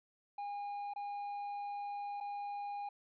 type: tone with dropouts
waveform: triangle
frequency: 814 Hz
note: G#5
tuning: 35 cents flat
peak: -37 dBFS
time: 0.38-2.89 s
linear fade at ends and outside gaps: 5 ms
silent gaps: 0.937-0.96 / 2.203-2.208 s
effects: resampled to 11025 Hz + 13-bit